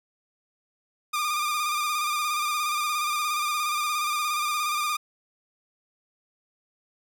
sawtooth tone with vibrato, 1204 Hz, D6, 43 cents sharp, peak -21 dBFS, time 1.13-4.97 s, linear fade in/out 10 ms, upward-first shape square, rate 17 Hz, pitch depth 33 cents each way, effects none

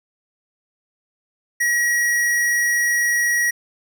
square tone, 1909 Hz, A#6, 41 cents sharp, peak -17 dBFS, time 1.6-3.51 s, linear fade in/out 10 ms, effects none

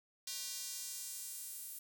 square tone with high-pass filter sweep, 216.2 Hz, A3, 30 cents flat, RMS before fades -45 dBFS, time 0.27-1.79 s, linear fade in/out 5 ms, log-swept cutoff 4800 to 11000 Hz, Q 1.2, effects none

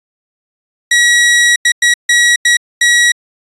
sawtooth tone bursts at uneven times, 1917 Hz, A#6, 48 cents sharp, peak -3 dBFS, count 6, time 0.91-1.56 / 1.65-1.72 / 1.82-1.94 / 2.09-2.36 / 2.45-2.57 / 2.81-3.12 s, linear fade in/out 5 ms, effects resampled to 24000 Hz

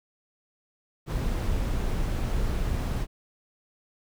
brown noise, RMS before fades -27 dBFS, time 1.06-3.07 s, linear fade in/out 50 ms, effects none

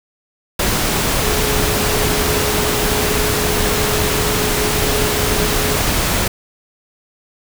sine tone in noise, 421.5 Hz, G#4, 26 cents sharp, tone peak -22 dBFS, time 1.23-5.76 s, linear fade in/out 5 ms, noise pink, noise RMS -17 dBFS, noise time 0.59-6.28 s, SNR -8 dB, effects none

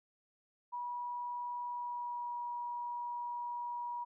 sine tone with pitch glide, 970 to 961.6 Hz, B5 to B5, -31 to -46 cents, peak -37 dBFS, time 0.72-4.05 s, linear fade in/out 20 ms, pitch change -15 cents, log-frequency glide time 1.66-2.35 s, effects none

